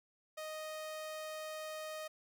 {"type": "tone", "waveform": "sawtooth", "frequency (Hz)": 622.3, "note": "D#5", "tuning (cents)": 0, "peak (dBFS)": -38, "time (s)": [0.37, 2.08], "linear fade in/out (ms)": 10, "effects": []}